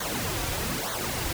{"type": "noise with flanger", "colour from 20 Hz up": "pink", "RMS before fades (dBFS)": -30, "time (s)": [0, 1.33], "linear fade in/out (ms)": 5, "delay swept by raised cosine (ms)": [0.38, 4.88], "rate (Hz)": 1.1, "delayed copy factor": -0.7, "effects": []}